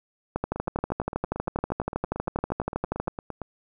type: two click trains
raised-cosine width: 1 ms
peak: -19 / -12 dBFS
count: 26 / 35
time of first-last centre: 0.56-3.417 / 0.36-3.08 s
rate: 8.75 / 12.5 Hz
effects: none